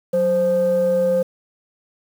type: tone pair together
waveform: sine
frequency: 185 / 522.1 Hz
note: F#3 / C5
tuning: 0 / -4 cents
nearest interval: octave + tritone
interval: 1796 cents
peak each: -23 / -14 dBFS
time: 0.13-1.23 s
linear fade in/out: 10 ms
effects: tanh soft clip ceiling -11 dBFS + 7-bit